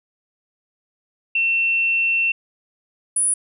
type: tone pair in turn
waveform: sine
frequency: 2700 / 9801 Hz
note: E7 / D#9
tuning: +41 / -27 cents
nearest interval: octave + minor seventh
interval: 2232 cents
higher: second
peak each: -16 / -16 dBFS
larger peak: neither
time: 1.35-2.32 / 3.16-3.34 s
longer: first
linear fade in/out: 5 ms
effects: none